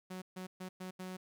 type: tone bursts at uneven times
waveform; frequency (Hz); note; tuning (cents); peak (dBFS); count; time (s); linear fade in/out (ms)
sawtooth; 185; F#3; 0; -38; 5; 0.1-0.22 / 0.36-0.47 / 0.6-0.69 / 0.8-0.91 / 0.99-1.17; 10
effects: 13-bit